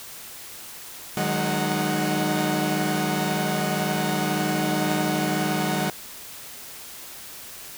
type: tone cluster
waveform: sawtooth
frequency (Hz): 153.9 / 187 / 208.9 / 307.4 / 738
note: D#3 / F#3 / G#3 / D#4 / F#5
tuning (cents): -19 / +19 / +10 / -21 / -5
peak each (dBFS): -25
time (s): 1.17-5.9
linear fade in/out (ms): 2
effects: white hiss -40 dBFS RMS until 7.77 s